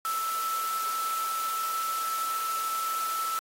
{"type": "tone in noise", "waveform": "sine", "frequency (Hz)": 1318.5, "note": "E6", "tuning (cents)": 0, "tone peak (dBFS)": -28, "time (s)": [0.05, 3.39], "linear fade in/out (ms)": 0, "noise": "white", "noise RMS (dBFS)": -37, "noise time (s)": [0.05, 3.39], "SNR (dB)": 6, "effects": ["high-pass 400 Hz 12 dB/octave", "AAC 48 kbps"]}